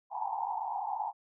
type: band-pass noise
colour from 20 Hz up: white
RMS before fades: -35 dBFS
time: 0.1-1.13 s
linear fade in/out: 50 ms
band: 760 to 940 Hz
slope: 96 dB/octave
effects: none